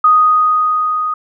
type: tone with level ramp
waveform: sine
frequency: 1244.5 Hz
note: D#6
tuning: in tune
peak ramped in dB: -5 to -15 dBFS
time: 0.04-1.14 s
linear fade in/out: 5 ms
effects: none